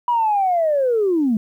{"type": "linear sweep", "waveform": "sine", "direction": "down", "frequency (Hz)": [981, 205.2], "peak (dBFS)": -14, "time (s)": [0.08, 1.37], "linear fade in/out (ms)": 2, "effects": ["tanh soft clip ceiling -10 dBFS", "9-bit"]}